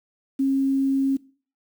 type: tone with quantisation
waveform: sine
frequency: 270.8 Hz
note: C#4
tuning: 40 cents flat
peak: -18 dBFS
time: 0.39-1.17 s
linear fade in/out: 10 ms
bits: 8
effects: noise-tail reverb RT60 0.4 s tail -20 dB re dry